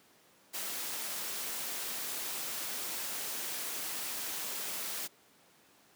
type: noise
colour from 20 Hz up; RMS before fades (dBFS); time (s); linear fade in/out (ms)
white; -38; 0.53-5.08; 20
effects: pink hiss -63 dBFS RMS until 5.95 s + high-pass 200 Hz 12 dB/octave